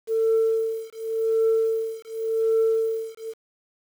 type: tone with tremolo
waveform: sine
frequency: 447.9 Hz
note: A4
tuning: 31 cents sharp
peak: -15 dBFS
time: 0.07-3.34 s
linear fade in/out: 50 ms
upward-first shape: triangle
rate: 0.89 Hz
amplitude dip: 100%
effects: tanh soft clip ceiling -14 dBFS + 8-bit